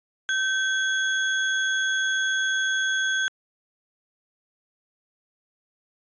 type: tone with sample-and-hold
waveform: sine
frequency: 1547 Hz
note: G6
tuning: 23 cents flat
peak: -21 dBFS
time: 0.29-3.28 s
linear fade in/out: 0 ms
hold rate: 4900 Hz
effects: resampled to 16000 Hz